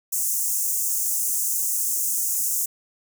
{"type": "high-pass noise", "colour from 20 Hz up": "pink", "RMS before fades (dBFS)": -24, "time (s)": [0.12, 2.66], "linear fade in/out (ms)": 10, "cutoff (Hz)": 6400, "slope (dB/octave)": 48, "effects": []}